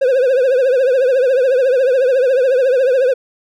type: tone with vibrato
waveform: triangle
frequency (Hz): 517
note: C5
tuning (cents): -21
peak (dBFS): -8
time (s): 0.01-3.14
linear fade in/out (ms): 10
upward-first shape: triangle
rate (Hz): 14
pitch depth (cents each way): 130
effects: none